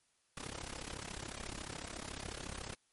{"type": "noise with amplitude modulation", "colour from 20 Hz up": "pink", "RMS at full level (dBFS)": -41, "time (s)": [0.37, 2.75], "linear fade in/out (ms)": 2, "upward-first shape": "sine", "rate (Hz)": 34, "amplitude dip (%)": 90, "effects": ["white hiss -75 dBFS RMS until 2.92 s", "MP3 48 kbps"]}